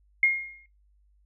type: tone with exponential decay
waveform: sine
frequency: 2139 Hz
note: C7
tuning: 38 cents sharp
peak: -15 dBFS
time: 0.23-0.66 s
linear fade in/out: 2 ms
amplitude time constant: 92 ms
effects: noise-tail reverb RT60 0.2 s tail -19 dB re dry + added 50 Hz sine -60 dBFS peak until 1.25 s